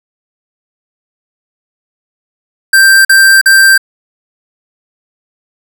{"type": "tone bursts", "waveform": "square", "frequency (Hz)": 1573, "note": "G6", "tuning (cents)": 6, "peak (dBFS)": -3, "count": 3, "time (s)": [2.73, 3.778], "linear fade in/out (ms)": 5, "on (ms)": 320, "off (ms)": 44, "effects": []}